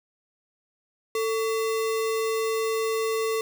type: tone with sample-and-hold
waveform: sine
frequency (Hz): 444.8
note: A4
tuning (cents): +19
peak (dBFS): -23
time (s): 1.15-3.41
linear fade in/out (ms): 2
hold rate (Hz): 1575
effects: none